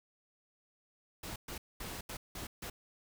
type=noise bursts at uneven times; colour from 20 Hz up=pink; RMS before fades=-43 dBFS; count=6; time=1.23-1.36 / 1.48-1.58 / 1.8-2.01 / 2.09-2.17 / 2.35-2.47 / 2.62-2.7 s; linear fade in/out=5 ms; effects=none